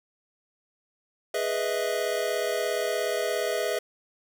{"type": "chord", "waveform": "square", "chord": "E major seventh", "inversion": "first", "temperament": "equal", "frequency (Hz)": [415.3, 493.9, 622.3, 659.3], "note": ["G#4", "B4", "D#5", "E5"], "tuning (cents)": [0, 0, 0, 0], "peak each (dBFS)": -32, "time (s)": [1.34, 3.79], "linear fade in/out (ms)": 5, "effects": []}